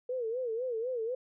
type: tone with vibrato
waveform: sine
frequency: 478 Hz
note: A#4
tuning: 43 cents sharp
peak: -31 dBFS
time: 0.09-1.15 s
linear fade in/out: 5 ms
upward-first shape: sine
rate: 4 Hz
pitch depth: 140 cents each way
effects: none